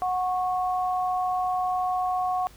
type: tone pair together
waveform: sine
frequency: 734.2 / 1100 Hz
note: F#5 / C#6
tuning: -14 / -14 cents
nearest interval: perfect fifth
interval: 700 cents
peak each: -24 / -30 dBFS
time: 0.02-2.47 s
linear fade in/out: 0 ms
effects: added 50 Hz sine -52 dBFS peak until 2.56 s + pink hiss -53 dBFS RMS until 2.56 s